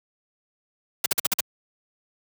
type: noise bursts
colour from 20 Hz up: white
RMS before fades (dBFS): -21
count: 6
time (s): 1.04-1.406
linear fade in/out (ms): 5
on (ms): 21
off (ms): 48
effects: high-pass 100 Hz 12 dB/octave